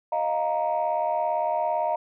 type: chord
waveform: sine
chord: Eb suspended second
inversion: none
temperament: just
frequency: 622.3 / 700 / 933.4 Hz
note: Eb5 / F5 / Bb5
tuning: 0 / +4 / +2 cents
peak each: -26 dBFS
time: 0.12-1.96 s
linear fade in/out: 5 ms
effects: tanh soft clip ceiling -16 dBFS